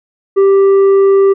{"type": "tone with tanh clipping", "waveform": "sine", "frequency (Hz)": 392, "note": "G4", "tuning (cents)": 0, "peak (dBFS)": -6, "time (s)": [0.36, 1.34], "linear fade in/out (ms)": 20, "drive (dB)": 5, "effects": []}